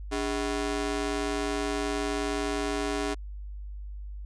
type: ring-modulated tone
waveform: sawtooth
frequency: 349.2 Hz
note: F4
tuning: in tune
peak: -21 dBFS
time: 0.11-3.15 s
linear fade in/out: 20 ms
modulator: 59.6 Hz
effects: added 50 Hz sine -36 dBFS peak until 4.25 s + resampled to 22050 Hz